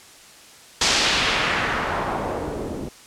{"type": "noise with low-pass filter sweep", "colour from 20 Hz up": "white", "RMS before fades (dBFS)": -23, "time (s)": [0.81, 2.89], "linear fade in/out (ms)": 5, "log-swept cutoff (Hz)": [5900, 320], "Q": 1.2, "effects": ["white hiss -46 dBFS RMS until 3.06 s", "low-pass 9000 Hz 12 dB/octave"]}